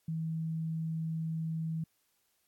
sine tone, 161.3 Hz, E3, 37 cents flat, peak -32 dBFS, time 0.08-1.84 s, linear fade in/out 5 ms, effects white hiss -75 dBFS RMS until 2.47 s + AAC 64 kbps

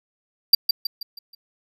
square tone with echo, 4720 Hz, D8, 8 cents sharp, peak -8 dBFS, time 0.53-0.55 s, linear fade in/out 5 ms, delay 160 ms, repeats 5, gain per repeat -7 dB, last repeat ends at 1.35 s, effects none

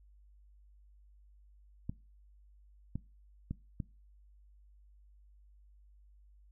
clicks, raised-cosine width 5 ms, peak -24 dBFS, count 4, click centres 1.895 / 2.956 / 3.51 / 3.802 s, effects noise-tail reverb RT60 0.3 s tail -21 dB re dry + added 50 Hz sine -58 dBFS peak until 6.51 s

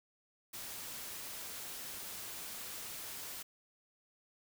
white noise, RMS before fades -45 dBFS, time 0.53-3.43 s, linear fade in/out 10 ms, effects none

